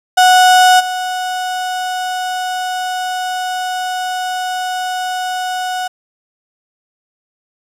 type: tone with level steps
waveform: 35% pulse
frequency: 736 Hz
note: F#5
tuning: 9 cents flat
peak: -4 / -16 dBFS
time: 0.17-5.88 s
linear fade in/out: 10 ms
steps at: 0.79 s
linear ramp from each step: 20 ms
effects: low-pass 11000 Hz 12 dB/octave + 7-bit